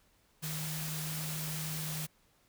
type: tone in noise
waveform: sine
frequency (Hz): 155.56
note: D#3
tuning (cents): 0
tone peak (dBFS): -38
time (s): 0.42-2.07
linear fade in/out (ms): 20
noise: white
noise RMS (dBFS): -40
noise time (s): 0.42-2.07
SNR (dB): -1
effects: pink hiss -69 dBFS RMS until 2.48 s